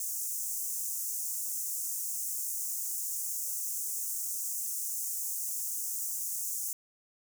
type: high-pass noise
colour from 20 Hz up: pink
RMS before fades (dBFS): -35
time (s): 0-6.73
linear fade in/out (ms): 2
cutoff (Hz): 6300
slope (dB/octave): 48
effects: none

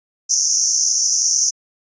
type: band-pass noise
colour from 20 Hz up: pink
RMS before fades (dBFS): -17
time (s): 0.29-1.51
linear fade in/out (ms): 20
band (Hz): 5600 to 6500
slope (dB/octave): 96
effects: resampled to 16000 Hz

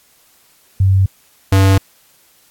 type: tone pair in turn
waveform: sine / square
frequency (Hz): 95.9 / 96.57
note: G2 / G2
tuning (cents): -37 / -25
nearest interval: unison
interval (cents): 12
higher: second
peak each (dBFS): -8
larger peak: neither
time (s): 0.8-1.06 / 1.52-1.78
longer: neither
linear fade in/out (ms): 5
effects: white hiss -52 dBFS RMS until 2.5 s + AAC 64 kbps

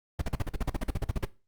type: noise bursts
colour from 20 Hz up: brown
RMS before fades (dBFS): -27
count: 16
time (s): 0.19-1.251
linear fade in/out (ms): 5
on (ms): 26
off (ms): 43
effects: noise-tail reverb RT60 0.3 s tail -18 dB re dry + Opus 48 kbps

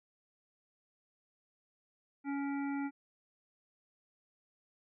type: harmonic tone with a mistuned harmonic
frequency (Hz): 280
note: C#4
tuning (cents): +18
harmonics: 1 / 3 / 5 / 7 / 8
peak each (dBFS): -34 / -44 / -48 / -51 / -52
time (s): 2.24-2.91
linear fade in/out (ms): 50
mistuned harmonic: 8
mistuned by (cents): +58
effects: none

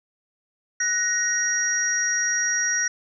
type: tone cluster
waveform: sine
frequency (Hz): 1479 / 1872 / 5720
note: F#6 / A#6 / F8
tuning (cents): -1 / +7 / +41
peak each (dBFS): -28 / -25 / -23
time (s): 0.8-2.88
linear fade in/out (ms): 5
effects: none

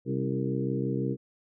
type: harmonic tone with a mistuned harmonic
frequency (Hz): 66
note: C2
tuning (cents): +16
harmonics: 2 / 3 / 4 / 5 / 6 / 7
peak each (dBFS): -31 / -33 / -34 / -35 / -36 / -36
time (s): 0.05-1.17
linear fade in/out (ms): 50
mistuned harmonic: 4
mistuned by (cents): +50
effects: none

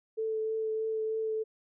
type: tone with vibrato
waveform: sine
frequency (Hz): 440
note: A4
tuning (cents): 0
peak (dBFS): -29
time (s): 0.17-1.44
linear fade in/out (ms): 20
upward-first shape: triangle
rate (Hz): 3.2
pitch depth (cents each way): 14
effects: none

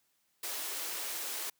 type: high-pass noise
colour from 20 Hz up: white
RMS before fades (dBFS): -38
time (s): 0.43-1.5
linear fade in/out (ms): 5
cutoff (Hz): 290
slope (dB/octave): 48
effects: white hiss -75 dBFS RMS until 1.59 s + high-pass 80 Hz 12 dB/octave

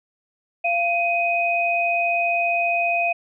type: tone pair together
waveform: sine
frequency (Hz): 690.1 / 2505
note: F5 / D#7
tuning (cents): -21 / +11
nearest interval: octave + minor seventh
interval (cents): 2232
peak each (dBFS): -21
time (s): 0.64-3.13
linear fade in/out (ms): 10
effects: none

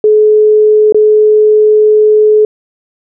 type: tone with dropouts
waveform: sine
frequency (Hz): 427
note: G#4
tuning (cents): +48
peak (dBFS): -3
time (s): 0.04-2.45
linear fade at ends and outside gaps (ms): 2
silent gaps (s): 0.924-0.945
effects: none

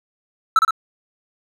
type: tone with echo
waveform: triangle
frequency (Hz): 1321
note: E6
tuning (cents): +3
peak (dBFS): -7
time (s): 0.56-0.59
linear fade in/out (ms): 2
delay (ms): 59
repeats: 2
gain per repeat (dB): -3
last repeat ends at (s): 0.708
effects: none

